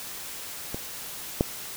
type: clicks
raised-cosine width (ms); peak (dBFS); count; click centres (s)
2; -18 / -7; 2; 0.745 / 1.409
effects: white hiss -38 dBFS RMS until 1.76 s